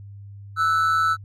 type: tone pair together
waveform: triangle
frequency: 1318.5 / 1480 Hz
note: E6 / F#6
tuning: 0 / 0 cents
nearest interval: major second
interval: 200 cents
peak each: -16 / -22 dBFS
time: 0.56-1.17 s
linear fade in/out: 50 ms
effects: added 100 Hz sine -37 dBFS peak until 1.24 s + MP3 64 kbps